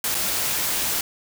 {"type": "noise with dropouts", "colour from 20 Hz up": "white", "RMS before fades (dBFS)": -24, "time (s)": [0.04, 1.01], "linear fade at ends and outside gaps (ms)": 2, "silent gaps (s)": [0.146, 0.15], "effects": []}